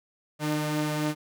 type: tone pair together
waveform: sawtooth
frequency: 152.5 / 301.3 Hz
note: D#3 / D4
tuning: -34 / +44 cents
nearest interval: octave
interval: 1178 cents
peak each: -25 dBFS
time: 0.39-1.15 s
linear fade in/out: 50 ms
effects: none